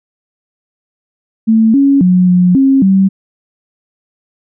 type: tone with pitch steps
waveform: sine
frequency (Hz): 222.4 / 277.4 / 181.7 / 179.6 / 269.9 / 192.5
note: A3 / C#4 / F#3 / F3 / C#4 / G3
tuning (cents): +19 / +1 / -31 / +49 / -46 / -31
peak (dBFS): -5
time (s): 1.47-3.09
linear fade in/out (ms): 20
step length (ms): 270
effects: none